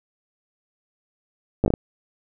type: slowing click train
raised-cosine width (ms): 2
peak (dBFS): -6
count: 6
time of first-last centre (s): 1.64-1.739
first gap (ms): 9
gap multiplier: 1.4
effects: none